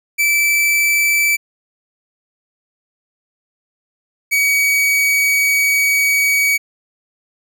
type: tone pair in turn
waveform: 45% pulse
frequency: 2319 / 2263 Hz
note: D7 / C#7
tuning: -22 / +35 cents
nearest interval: unison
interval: 43 cents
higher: first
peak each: -12 dBFS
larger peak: neither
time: 0.18-1.37 / 4.31-6.58 s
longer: second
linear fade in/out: 20 ms
effects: none